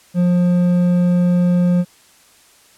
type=tone with hard clipping; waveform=triangle; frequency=177.2 Hz; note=F3; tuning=25 cents sharp; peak=-13 dBFS; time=0.14-1.85 s; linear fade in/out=50 ms; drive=9 dB; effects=white hiss -50 dBFS RMS until 2.77 s + low-pass 11000 Hz 12 dB/octave